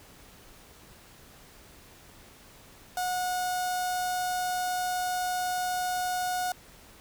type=tone with notch filter; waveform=sawtooth; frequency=728 Hz; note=F#5; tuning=28 cents flat; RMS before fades=-30 dBFS; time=2.97-6.52 s; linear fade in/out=2 ms; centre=2400 Hz; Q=1.1; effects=pink hiss -53 dBFS RMS until 7 s